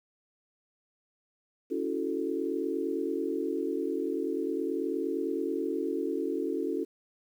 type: chord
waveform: sine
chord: F# minor seventh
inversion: second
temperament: equal with one note detuned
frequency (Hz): 280.9 / 329.6 / 370 / 440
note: C#4 / E4 / F#4 / A4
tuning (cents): +23 / 0 / 0 / 0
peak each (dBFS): -34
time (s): 1.7-6.85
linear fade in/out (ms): 20
effects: 10-bit